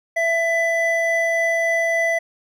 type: tone pair together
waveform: triangle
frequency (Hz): 666 / 1994.5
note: E5 / B6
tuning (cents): +18 / +17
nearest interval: octave + perfect fifth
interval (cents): 1899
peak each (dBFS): -18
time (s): 0.16-2.19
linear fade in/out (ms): 10
effects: none